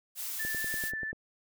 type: noise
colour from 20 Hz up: blue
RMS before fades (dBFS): -37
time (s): 0.15-0.92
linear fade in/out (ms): 50
type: tone with vibrato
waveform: sine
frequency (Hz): 1760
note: A6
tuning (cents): 0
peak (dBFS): -33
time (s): 0.39-1.12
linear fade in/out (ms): 10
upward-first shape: triangle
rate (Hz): 13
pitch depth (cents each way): 13
type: click train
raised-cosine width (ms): 2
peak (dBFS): -29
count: 8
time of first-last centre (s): 0.45-1.13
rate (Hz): 10.3
effects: none

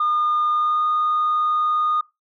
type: tone with pitch glide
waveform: sine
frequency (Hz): 1216 to 1228.7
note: D#6 to D#6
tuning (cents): -40 to -22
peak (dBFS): -16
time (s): 0-2.01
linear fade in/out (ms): 5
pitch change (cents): +18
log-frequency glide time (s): 0.51-0.85
effects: noise-tail reverb RT60 0.2 s tail -19 dB re dry + tanh soft clip ceiling -14 dBFS

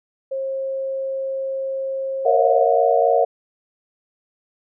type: tone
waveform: sine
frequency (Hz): 536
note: C5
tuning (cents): +42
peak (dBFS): -22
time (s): 0.31-2.66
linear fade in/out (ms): 10
type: chord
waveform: sine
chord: F# dominant seventh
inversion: first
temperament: equal with one note detuned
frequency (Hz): 466.2 / 554.4 / 659.3 / 722.7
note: A#4 / C#5 / E5 / F#5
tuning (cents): 0 / 0 / 0 / -41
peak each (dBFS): -19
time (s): 2.25-3.25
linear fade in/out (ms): 10
effects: none

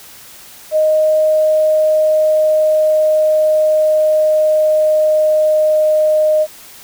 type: tone with pitch glide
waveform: sine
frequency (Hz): 621 to 616.4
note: D#5 to D#5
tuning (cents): -3 to -16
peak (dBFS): -9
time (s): 0.71-6.47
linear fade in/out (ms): 50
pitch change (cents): -13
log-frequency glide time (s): 1.14-6.15
effects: white hiss -38 dBFS RMS until 6.83 s

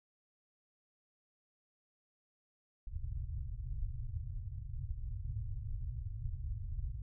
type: low-pass noise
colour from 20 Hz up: pink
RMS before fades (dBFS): -40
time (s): 2.87-7.02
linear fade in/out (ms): 2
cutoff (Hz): 130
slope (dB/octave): 96
effects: none

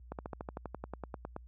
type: slowing click train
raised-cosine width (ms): 1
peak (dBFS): -25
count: 15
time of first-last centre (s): 0.12-1.364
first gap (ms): 68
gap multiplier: 1.04
effects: added 60 Hz sine -47 dBFS peak until 1.47 s + high-pass 60 Hz 12 dB/octave

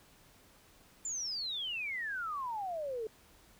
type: exponential sweep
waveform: sine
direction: down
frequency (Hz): 7300 to 425.3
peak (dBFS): -35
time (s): 1.05-3.07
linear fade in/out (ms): 2
effects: pink hiss -62 dBFS RMS until 3.59 s

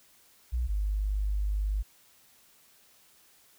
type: tone pair in turn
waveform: sine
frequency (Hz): 60.3 / 50.71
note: B1 / G#1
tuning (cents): -41 / -41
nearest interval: minor third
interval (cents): 300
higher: first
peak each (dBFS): -26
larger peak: neither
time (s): 0.52-0.68 / 0.68-1.83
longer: second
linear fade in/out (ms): 20
effects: white hiss -61 dBFS RMS until 3.58 s

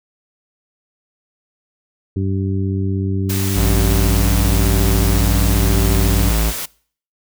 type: harmonic tone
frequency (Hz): 96.5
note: G2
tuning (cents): -27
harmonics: 1 / 2 / 3 / 4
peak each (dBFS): -18 / -24 / -25 / -28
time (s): 2.16-6.31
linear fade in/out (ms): 5
type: noise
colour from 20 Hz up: white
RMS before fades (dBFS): -25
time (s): 3.29-6.66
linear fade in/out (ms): 10
type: tone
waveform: square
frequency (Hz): 55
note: A1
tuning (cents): 0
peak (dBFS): -15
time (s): 3.54-6.53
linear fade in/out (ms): 50
effects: noise-tail reverb RT60 0.5 s tail -23 dB re dry

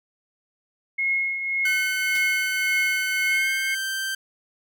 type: tone with tremolo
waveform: sine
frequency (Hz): 2164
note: C#7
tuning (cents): -42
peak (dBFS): -19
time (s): 0.98-3.75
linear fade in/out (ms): 10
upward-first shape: triangle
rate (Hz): 1.8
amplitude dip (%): 60
type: tone with pitch glide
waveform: sawtooth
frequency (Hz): 1517 to 1563.3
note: F#6 to G6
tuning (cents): +43 to -5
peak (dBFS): -22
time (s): 1.65-4.15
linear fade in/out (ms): 5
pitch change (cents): +52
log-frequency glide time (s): 3.26-3.5
type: noise with exponential decay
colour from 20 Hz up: white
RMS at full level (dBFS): -34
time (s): 2.15-2.31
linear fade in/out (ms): 2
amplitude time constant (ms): 33
effects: none

